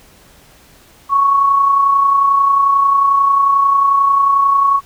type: tone with amplitude modulation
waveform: sine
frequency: 1110 Hz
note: C#6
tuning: 2 cents sharp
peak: -7 dBFS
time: 1.09-4.81 s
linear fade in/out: 50 ms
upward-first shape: sine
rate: 31.2 Hz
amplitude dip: 40%
effects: pink hiss -46 dBFS RMS until 4.85 s